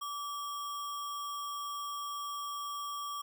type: tone with sample-and-hold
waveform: sine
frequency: 1159 Hz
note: D6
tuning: 23 cents flat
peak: -36 dBFS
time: 0.01-3.22 s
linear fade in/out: 10 ms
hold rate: 4410 Hz
effects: none